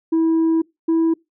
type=tone pair in turn; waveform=sine; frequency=325.6 / 327.5 Hz; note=E4 / E4; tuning=-21 / -11 cents; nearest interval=unison; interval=10 cents; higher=second; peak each=-11 dBFS; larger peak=neither; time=0.12-0.62 / 0.88-1.14 s; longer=first; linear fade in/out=10 ms; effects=noise-tail reverb RT60 0.2 s tail -25 dB re dry + tanh soft clip ceiling -13 dBFS